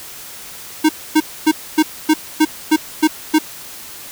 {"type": "tone bursts", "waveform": "square", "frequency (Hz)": 311.1, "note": "D#4", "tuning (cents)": 0, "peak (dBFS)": -9, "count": 9, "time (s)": [0.84, 3.388], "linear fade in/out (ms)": 10, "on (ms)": 52, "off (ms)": 260, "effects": ["white hiss -34 dBFS RMS until 4.11 s"]}